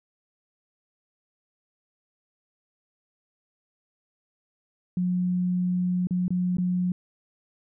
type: tone with dropouts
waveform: sine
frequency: 180.2 Hz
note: F#3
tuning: 45 cents flat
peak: -22 dBFS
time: 4.97-6.92 s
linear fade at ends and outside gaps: 2 ms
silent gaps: 6.071-6.108 / 6.281-6.305 / 6.57-6.583 s
effects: none